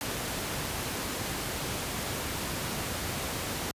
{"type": "noise", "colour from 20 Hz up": "pink", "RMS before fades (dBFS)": -33, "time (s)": [0.01, 3.71], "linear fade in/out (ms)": 0, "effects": ["high-pass 60 Hz 12 dB/octave", "resampled to 32000 Hz"]}